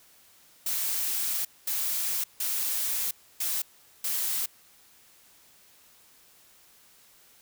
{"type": "noise bursts at uneven times", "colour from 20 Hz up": "blue", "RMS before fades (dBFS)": -29, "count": 5, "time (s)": [[0.66, 1.45], [1.67, 2.24], [2.4, 3.11], [3.4, 3.62], [4.04, 4.46]], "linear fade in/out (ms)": 5, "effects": ["white hiss -58 dBFS RMS until 7.41 s"]}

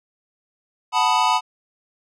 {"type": "chord", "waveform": "square", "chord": "B dominant seventh", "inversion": "second", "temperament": "equal", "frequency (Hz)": [740, 880, 987.8, 1244.5], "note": ["F#5", "A5", "B5", "D#6"], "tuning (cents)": [0, 0, 0, 0], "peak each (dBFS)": [-25, -21, -20, -25], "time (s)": [0.92, 1.41], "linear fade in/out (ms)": 50, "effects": ["low-pass 6000 Hz 12 dB/octave"]}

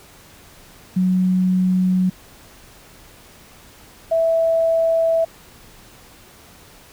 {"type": "tone pair in turn", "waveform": "sine", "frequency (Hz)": [184.4, 657.1], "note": ["F#3", "E5"], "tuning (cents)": [-6, -6], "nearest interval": "octave + minor seventh", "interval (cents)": 2200, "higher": "second", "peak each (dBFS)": -14, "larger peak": "neither", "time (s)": [[0.96, 2.1], [4.11, 5.25]], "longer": "neither", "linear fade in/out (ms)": 10, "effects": ["pink hiss -46 dBFS RMS until 6.92 s"]}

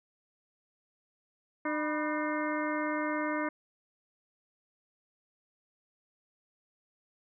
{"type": "harmonic tone with a mistuned harmonic", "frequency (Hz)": 302.9, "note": "D#4", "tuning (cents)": -46, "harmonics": [1, 2, 3, 4, 5, 6, 7], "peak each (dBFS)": [-33, -36, -38, -39, -40, -41, -41], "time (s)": [1.65, 3.49], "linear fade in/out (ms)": 5, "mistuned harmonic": 3, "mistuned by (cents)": 120, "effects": []}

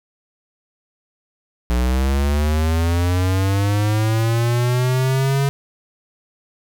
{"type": "linear sweep", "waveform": "square", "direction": "up", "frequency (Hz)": [59.2, 140], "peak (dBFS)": -16, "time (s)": [1.7, 5.49], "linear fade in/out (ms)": 0, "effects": []}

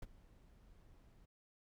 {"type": "noise with ADSR envelope", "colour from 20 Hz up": "brown", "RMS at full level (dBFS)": -43, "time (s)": [0.02, 1.26], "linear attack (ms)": 5, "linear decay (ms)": 28, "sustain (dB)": -20, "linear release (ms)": 13, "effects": []}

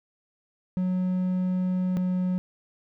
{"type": "tone pair in turn", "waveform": "triangle", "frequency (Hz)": [183.5, 182.69], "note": ["F#3", "F#3"], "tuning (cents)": [-14, -22], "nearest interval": "unison", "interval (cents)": 8, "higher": "first", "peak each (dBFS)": -21, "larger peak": "neither", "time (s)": [[0.77, 1.97], [1.97, 2.38]], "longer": "first", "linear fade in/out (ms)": 0, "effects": []}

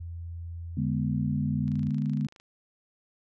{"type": "tone with pitch glide", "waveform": "sine", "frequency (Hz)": [84.6, 88.45], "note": ["E2", "F2"], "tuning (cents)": [45, 23], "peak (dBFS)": -35, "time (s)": [0, 1.9], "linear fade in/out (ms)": 10, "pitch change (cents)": 78, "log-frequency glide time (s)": [0.9, 1.28]}
{"type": "chord", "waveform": "sine", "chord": "G# diminished", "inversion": "second", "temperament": "equal", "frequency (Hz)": [146.83, 207.7, 246.9], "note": ["D3", "G#3", "B3"], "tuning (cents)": [0, 0, 0], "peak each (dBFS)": [-28, -30, -32], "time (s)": [0.77, 2.27], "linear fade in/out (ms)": 5}
{"type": "click train", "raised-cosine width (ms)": 0.2, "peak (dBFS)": -35, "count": 20, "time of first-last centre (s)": [1.68, 2.4], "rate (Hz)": 26.4}
{"effects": []}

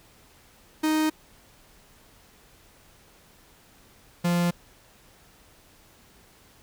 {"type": "tone pair in turn", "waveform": "45% pulse", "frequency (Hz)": [311.1, 173.89], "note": ["D#4", "F3"], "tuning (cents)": [0, -7], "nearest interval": "minor seventh", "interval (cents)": 1007, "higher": "first", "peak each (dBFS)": -21, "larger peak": "neither", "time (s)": [[0.83, 1.1], [4.24, 4.51]], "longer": "neither", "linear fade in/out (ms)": 10, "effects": ["pink hiss -56 dBFS RMS until 6.62 s"]}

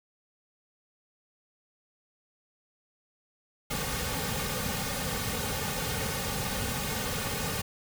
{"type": "noise with comb filter", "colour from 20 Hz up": "pink", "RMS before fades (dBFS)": -32, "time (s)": [3.7, 7.62], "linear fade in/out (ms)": 10, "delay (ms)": 3, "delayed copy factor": -0.8, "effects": []}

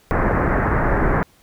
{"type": "low-pass noise", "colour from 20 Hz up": "pink", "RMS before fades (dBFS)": -18, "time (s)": [0.11, 1.23], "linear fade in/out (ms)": 0, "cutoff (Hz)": 1900, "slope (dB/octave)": 48, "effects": ["pink hiss -55 dBFS RMS until 1.42 s"]}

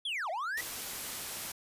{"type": "linear two-way sweep", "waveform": "triangle", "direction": "down then up", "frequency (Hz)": [3500, 611, 1999], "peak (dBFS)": -31, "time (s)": [0.05, 0.61], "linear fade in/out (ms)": 5, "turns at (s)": 0.3}
{"type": "noise", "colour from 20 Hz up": "white", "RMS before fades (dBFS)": -39, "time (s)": [0.57, 1.52], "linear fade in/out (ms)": 5}
{"effects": ["resampled to 32000 Hz"]}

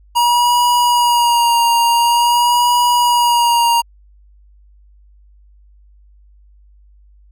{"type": "tone with vibrato", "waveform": "square", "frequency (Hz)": 953, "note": "A#5", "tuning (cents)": 38, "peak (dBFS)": -11, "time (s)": [0.15, 3.82], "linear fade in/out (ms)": 20, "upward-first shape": "sine", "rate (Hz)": 0.47, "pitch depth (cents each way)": 28, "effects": ["added 50 Hz sine -44 dBFS peak until 7.31 s"]}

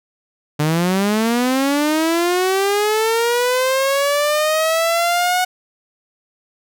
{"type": "linear sweep", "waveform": "sawtooth", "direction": "up", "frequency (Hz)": [146.4, 736], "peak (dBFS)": -11, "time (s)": [0.59, 5.45], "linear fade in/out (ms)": 10, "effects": []}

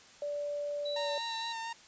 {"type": "tone with pitch glide", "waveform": "sine", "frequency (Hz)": [582, 575.3], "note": ["D5", "D5"], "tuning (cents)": [-16, -36], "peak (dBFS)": -33, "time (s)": [0.22, 1.18], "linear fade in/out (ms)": 2, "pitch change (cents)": -20, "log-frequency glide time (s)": [0.91, 1.06]}
{"type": "tone", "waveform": "sine", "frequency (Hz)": 3931, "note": "B7", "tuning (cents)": -9, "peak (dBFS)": -38, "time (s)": [0.85, 1.53], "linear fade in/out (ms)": 10}
{"type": "tone with vibrato", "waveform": "sawtooth", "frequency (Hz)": 915, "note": "A#5", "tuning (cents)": -32, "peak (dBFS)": -33, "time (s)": [0.96, 1.73], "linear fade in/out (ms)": 5, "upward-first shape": "sine", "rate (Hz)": 4.3, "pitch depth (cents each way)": 20}
{"effects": ["white hiss -56 dBFS RMS until 1.87 s", "resampled to 16000 Hz"]}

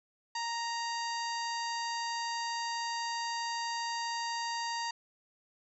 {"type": "harmonic tone with a mistuned harmonic", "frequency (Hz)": 932.3, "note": "A#5", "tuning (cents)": 0, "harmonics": [1, 2, 3, 4, 5, 6, 7, 8], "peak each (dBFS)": [-35, -41, -46, -50, -40, -50, -49, -52], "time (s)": [0.35, 4.91], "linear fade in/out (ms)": 5, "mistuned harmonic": 6, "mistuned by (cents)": 84, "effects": []}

